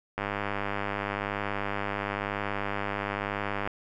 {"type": "click train", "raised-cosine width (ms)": 0.5, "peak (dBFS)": -15, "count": 354, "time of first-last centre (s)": [0.18, 3.675], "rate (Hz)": 101, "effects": []}